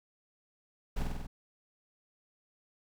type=noise with echo; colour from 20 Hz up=brown; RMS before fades=-31 dBFS; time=0.96-1.03 s; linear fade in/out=10 ms; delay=48 ms; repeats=5; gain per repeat=-2 dB; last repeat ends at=1.27 s; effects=none